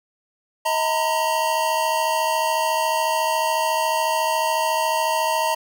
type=tone cluster; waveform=square; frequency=636 / 918 / 992 Hz; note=D#5 / A#5 / B5; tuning=+38 / -27 / +7 cents; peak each=-25 / -22 / -28 dBFS; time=0.65-5.55 s; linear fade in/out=10 ms; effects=none